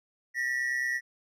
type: tone pair together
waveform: triangle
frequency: 1802.1 / 1931 Hz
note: A6 / B6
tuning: +41 / -39 cents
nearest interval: minor second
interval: 120 cents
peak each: -31 / -27 dBFS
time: 0.34-1.01 s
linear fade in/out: 50 ms
effects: none